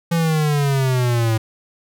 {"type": "exponential sweep", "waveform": "square", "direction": "down", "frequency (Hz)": [170, 110], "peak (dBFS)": -16, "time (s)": [0.11, 1.38], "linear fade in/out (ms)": 10, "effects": []}